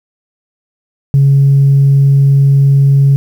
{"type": "tone", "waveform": "sine", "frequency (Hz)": 138.59, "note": "C#3", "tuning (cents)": 0, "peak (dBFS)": -3, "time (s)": [1.14, 3.16], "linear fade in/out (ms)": 0, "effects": ["tanh soft clip ceiling -1 dBFS", "7-bit"]}